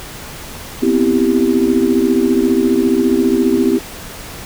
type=chord; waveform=sine; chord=C major seventh; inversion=third; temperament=equal; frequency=246.9 / 261.6 / 329.6 / 392 Hz; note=B3 / C4 / E4 / G4; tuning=0 / 0 / 0 / 0 cents; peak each=-16 dBFS; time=0.82-3.79 s; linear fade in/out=10 ms; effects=pink hiss -31 dBFS RMS until 4.45 s